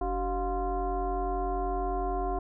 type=tone with frequency modulation; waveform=sine; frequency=378.4 Hz; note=F#4; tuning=39 cents sharp; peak=-27 dBFS; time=0.01-2.39 s; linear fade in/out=5 ms; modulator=333 Hz; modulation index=1.6; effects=none